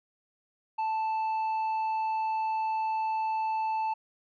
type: tone with tanh clipping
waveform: triangle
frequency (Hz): 880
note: A5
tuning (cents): 0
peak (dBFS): -28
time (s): 0.78-3.94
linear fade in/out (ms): 10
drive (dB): 9
effects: none